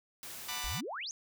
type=noise; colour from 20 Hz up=white; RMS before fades=-45 dBFS; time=0.23-0.78 s; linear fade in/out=0 ms
type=chord; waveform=10% pulse; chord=B minor seventh; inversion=second; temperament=just; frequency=740.8 / 889 / 987.8 / 1185.3 Hz; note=F#5 / A5 / B5 / D6; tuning=+2 / +18 / 0 / +16 cents; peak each=-37 / -39 / -33 / -34 dBFS; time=0.48-0.81 s; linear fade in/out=10 ms
type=exponential sweep; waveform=sine; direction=up; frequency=36.71 to 6770 Hz; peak=-37 dBFS; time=0.64-1.11 s; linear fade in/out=0 ms
effects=none